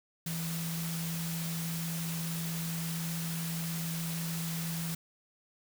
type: tone in noise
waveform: sine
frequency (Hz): 165.5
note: E3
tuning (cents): +7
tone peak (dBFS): -34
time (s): 0.26-4.95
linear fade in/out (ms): 5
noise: white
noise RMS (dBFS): -40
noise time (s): 0.26-4.95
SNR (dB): +3
effects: none